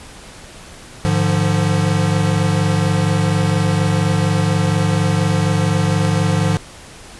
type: tone cluster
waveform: square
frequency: 102.6 / 149.2 / 173.4 Hz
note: G#2 / D3 / F3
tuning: -21 / +28 / -12 cents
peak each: -19 dBFS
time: 1.05-6.57 s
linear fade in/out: 0 ms
effects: pink hiss -38 dBFS RMS until 7.19 s + resampled to 24000 Hz